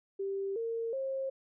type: tone with pitch steps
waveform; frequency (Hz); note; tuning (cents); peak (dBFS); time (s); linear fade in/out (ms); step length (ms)
sine; 392 / 458.2 / 535.5; G4 / A#4 / C5; 0 / -30 / +40; -32; 0.19-1.3; 10; 370
effects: none